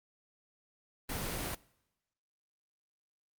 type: noise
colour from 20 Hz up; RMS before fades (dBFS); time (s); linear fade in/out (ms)
pink; -37; 1.09-1.55; 5
effects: noise-tail reverb RT60 0.9 s tail -23 dB re dry + Opus 32 kbps